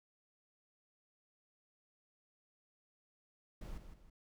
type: noise with echo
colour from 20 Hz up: brown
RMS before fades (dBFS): -45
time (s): 3.61-3.78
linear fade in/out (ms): 5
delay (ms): 160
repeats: 2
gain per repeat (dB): -8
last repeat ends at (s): 4.1
effects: none